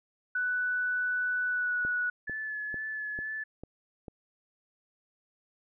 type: tone with pitch glide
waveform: sine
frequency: 1488 to 1469.2 Hz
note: F#6 to F#6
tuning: +9 to -13 cents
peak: -27 dBFS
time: 0.35-2.1 s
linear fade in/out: 5 ms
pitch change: -22 cents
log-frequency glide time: 1.46-1.75 s
type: click train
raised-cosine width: 2 ms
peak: -28 dBFS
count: 6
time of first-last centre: 1.85-4.082 s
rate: 2.24 Hz
type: tone with vibrato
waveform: sine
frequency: 1726 Hz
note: A6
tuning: 34 cents flat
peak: -33 dBFS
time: 2.27-3.44 s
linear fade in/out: 10 ms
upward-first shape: sine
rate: 2.1 Hz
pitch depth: 19 cents each way
effects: none